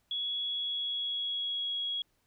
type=tone with pitch glide; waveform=sine; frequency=3360 to 3319 Hz; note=G#7 to G#7; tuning=+19 to -2 cents; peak=-31 dBFS; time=0.11-2.02 s; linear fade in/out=2 ms; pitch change=-21 cents; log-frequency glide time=0.44-1.76 s; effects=pink hiss -74 dBFS RMS until 2.26 s